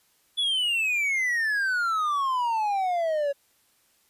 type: exponential sweep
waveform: triangle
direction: down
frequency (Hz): 3467 to 554.4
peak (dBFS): -21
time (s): 0.37-3.33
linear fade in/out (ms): 20
effects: white hiss -65 dBFS RMS until 4.09 s + resampled to 32000 Hz